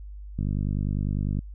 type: click train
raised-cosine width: 5 ms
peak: -16 dBFS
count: 51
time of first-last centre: 0.39-1.39 s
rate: 50 Hz
effects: added 50 Hz sine -37 dBFS peak until 1.54 s